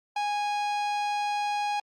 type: tone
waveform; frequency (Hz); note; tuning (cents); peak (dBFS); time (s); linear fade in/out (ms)
45% pulse; 826; G#5; -10; -26; 0.16-1.8; 5
effects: low-pass 5000 Hz 12 dB/octave + Opus 48 kbps